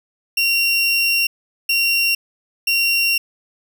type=tone bursts at uneven times; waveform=30% pulse; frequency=2751 Hz; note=F7; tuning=27 cents flat; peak=-12 dBFS; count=3; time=0.37-1.27 / 1.69-2.15 / 2.67-3.18 s; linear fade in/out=5 ms; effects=none